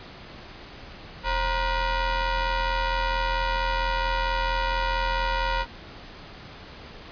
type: ring-modulated tone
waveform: sawtooth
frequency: 492.2 Hz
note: B4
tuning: 6 cents flat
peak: -16 dBFS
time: 1.23-5.66 s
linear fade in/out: 50 ms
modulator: 450 Hz
effects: pink hiss -43 dBFS RMS until 7.11 s + resampled to 11025 Hz